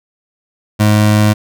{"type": "tone", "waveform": "25% pulse", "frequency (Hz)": 105.8, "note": "G#2", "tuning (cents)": 33, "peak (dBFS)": -4, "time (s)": [0.79, 1.34], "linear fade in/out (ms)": 20, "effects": []}